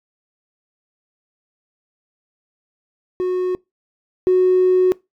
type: tone pair in turn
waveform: triangle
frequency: 365.7 / 368.2 Hz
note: F#4 / F#4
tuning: -20 / -8 cents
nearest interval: unison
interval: 12 cents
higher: second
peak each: -15 / -7 dBFS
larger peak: second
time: 3.2-3.55 / 4.27-4.92 s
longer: second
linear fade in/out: 0 ms
effects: noise-tail reverb RT60 0.2 s tail -24 dB re dry + tanh soft clip ceiling -9 dBFS